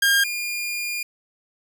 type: tone pair in turn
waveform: sawtooth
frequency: 1613 / 2417 Hz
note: G6 / D7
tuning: +49 / +49 cents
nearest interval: perfect fifth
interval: 700 cents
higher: second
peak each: -12 / -22 dBFS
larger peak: first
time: 0.02-0.24 / 0.24-1.03 s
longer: second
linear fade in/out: 5 ms
effects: none